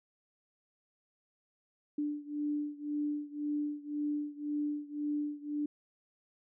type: beating tone pair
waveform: sine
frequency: 294.2 / 296.1 Hz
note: D4 / D4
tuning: +3 / +14 cents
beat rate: 1.9 Hz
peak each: -35 / -37 dBFS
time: 1.98-5.66 s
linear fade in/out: 5 ms
effects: none